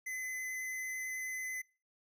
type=tone with vibrato; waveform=square; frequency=2032 Hz; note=B6; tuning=49 cents sharp; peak=-38 dBFS; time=0.06-1.62 s; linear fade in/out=10 ms; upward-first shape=sine; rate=9.1 Hz; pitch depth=8 cents each way; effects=noise-tail reverb RT60 0.4 s tail -25 dB re dry